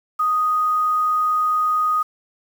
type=tone with quantisation; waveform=sine; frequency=1244.5 Hz; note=D#6; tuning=in tune; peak=-16 dBFS; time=0.19-2.03 s; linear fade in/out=10 ms; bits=7; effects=none